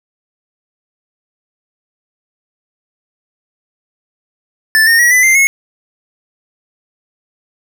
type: tone with pitch steps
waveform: square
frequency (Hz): 1760 / 1836.9 / 1917.1 / 2001 / 2088 / 2179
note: A6 / A#6 / A#6 / B6 / C7 / C#7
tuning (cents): 0 / -26 / +48 / +22 / -4 / -30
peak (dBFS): -7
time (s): 4.75-5.47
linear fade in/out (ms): 0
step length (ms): 120
effects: none

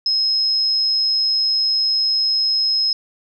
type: tone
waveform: sine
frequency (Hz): 5140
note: E8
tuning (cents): -45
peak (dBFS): -15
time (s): 0.06-2.93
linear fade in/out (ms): 2
effects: none

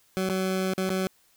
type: tone with dropouts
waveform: 20% pulse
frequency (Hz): 188.2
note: F#3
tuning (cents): +30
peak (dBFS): -20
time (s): 0.17-1.07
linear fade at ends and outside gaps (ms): 0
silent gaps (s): 0.289-0.298 / 0.736-0.779 / 0.893-0.902
effects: white hiss -63 dBFS RMS until 1.36 s

